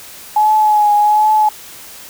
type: tone with vibrato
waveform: sine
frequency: 845 Hz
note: G#5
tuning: 30 cents sharp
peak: -8 dBFS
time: 0.36-1.49 s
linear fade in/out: 5 ms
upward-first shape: triangle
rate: 1.3 Hz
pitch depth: 37 cents each way
effects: white hiss -35 dBFS RMS until 2.09 s